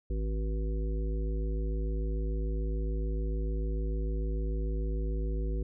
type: harmonic tone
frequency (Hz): 53.4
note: G#1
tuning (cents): +49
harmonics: 1 / 3 / 5 / 7 / 9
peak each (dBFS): -29 / -41 / -44 / -42 / -45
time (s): 0.1-5.63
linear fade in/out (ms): 5
effects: none